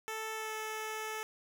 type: tone with pitch glide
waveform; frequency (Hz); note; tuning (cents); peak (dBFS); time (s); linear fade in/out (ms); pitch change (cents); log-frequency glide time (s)
10% pulse; 440 to 435.4; A4 to A4; 0 to -18; -29; 0.08-1.23; 0; -18; 0.35-0.53
effects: none